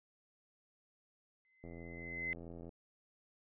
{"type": "tone with exponential growth", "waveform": "sine", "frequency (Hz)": 2051, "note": "C7", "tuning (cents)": -35, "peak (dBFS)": -34, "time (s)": [1.45, 2.33], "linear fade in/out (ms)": 0, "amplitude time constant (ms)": 190}
{"type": "click train", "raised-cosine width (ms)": 2, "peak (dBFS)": -37, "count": 90, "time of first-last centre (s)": [1.64, 2.692], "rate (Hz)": 84.6}
{"effects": ["resampled to 8000 Hz"]}